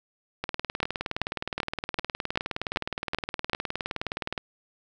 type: two click trains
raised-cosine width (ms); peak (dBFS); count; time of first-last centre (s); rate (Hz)
0.3; -9 / -13; 8 / 77; 0.83-3.533 / 0.44-4.378; 2.59 / 19.3
effects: none